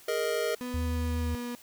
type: chord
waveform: square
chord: Ab suspended second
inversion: none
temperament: just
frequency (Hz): 415.3 / 467.2 / 623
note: Ab4 / Bb4 / Eb5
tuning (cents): 0 / +4 / +2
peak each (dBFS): -34 / -31 / -33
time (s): 0.08-0.55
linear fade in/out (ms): 5
type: tone with pitch glide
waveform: 35% pulse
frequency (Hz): 248.2 to 241.8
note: B3 to B3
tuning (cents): +9 to -36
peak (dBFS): -32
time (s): 0.61-1.55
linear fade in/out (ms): 0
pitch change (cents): -45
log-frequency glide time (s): 0.78-1.34
type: tone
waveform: sine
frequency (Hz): 79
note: D#2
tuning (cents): +27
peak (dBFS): -28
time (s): 0.74-1.35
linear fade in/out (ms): 0
effects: white hiss -54 dBFS RMS until 1.62 s